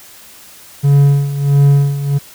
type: tone with tremolo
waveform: triangle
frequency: 141.3 Hz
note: C#3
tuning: 34 cents sharp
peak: -3 dBFS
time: 0.83-2.19 s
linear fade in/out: 20 ms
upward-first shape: sine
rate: 1.5 Hz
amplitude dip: 75%
effects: white hiss -39 dBFS RMS until 2.34 s